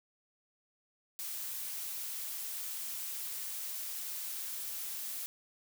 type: noise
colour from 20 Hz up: blue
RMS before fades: -40 dBFS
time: 1.19-5.26 s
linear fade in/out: 0 ms
effects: none